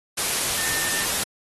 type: tone in noise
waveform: sine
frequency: 1800 Hz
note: A6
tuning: 39 cents sharp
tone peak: -30 dBFS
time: 0.58-1.05 s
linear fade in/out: 10 ms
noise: white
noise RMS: -24 dBFS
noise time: 0.17-1.24 s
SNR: -9 dB
effects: AAC 32 kbps